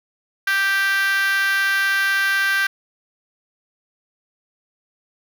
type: tone with high-pass filter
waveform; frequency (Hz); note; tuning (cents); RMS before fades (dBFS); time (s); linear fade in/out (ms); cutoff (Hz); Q
5% pulse; 392; G4; 0; -19; 0.47-2.67; 5; 1500; 8.1
effects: none